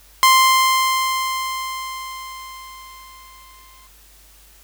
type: tone with exponential decay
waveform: sawtooth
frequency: 1046.5 Hz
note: C6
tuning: in tune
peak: -5 dBFS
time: 0.23-3.87 s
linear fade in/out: 0 ms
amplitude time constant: 790 ms
effects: added 50 Hz sine -50 dBFS peak until 4.63 s + white hiss -50 dBFS RMS until 4.63 s